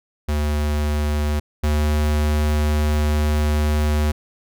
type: tone pair in turn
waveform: square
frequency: 74.5 / 75.19 Hz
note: D2 / D2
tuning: +25 / +41 cents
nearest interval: unison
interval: 16 cents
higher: second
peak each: -19 / -17 dBFS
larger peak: second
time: 0.28-1.4 / 1.63-4.12 s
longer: second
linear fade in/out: 10 ms
effects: none